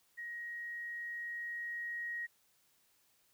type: tone with level ramp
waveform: sine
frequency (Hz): 1888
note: A#6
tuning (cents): +22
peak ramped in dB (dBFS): -41 to -37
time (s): 0.17-2.27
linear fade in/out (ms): 20
effects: white hiss -72 dBFS RMS until 3.33 s